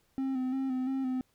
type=tone with vibrato; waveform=triangle; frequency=261.6 Hz; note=C4; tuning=in tune; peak=-27 dBFS; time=0.18-1.21 s; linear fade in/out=0 ms; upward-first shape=square; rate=2.9 Hz; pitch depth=34 cents each way; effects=pink hiss -71 dBFS RMS until 1.34 s